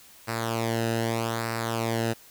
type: tone with flanger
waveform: sawtooth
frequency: 114.6 Hz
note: A#2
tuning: 29 cents flat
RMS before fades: -28 dBFS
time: 0.27-2.14 s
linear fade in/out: 20 ms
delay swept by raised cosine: 0.3 to 0.9 ms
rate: 0.81 Hz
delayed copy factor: -0.7
effects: white hiss -52 dBFS RMS until 2.3 s